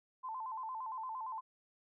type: tone with vibrato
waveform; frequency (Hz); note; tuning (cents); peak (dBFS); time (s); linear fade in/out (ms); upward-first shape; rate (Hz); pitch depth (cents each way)
sine; 955; A#5; +42; -39; 0.23-1.41; 20; square; 8.7; 130
effects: none